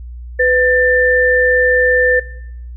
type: tone pair together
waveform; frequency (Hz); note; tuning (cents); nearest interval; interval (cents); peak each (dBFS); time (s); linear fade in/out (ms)
sine; 501 / 1782.6; B4 / A6; +25 / +22; octave + minor seventh; 2197; -12; 0.39-2.2; 10
effects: noise-tail reverb RT60 0.8 s tail -22 dB re dry + added 60 Hz sine -27 dBFS peak until 2.76 s